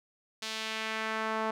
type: tone with band-pass filter sweep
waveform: sawtooth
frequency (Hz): 220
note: A3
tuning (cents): 0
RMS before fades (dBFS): -34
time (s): 0.42-1.51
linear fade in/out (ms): 5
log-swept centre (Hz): 4300 to 950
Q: 1.2
effects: none